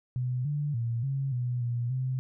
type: tone with pitch steps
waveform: sine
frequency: 125.5 / 146.6 / 116.7 / 136.3 / 123.2 / 119.9 / 129.4 Hz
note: B2 / D3 / A#2 / C#3 / B2 / A#2 / C3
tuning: +28 / -3 / +2 / -29 / -4 / +49 / -19 cents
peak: -27 dBFS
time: 0.16-2.19 s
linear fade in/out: 0 ms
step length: 290 ms
effects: none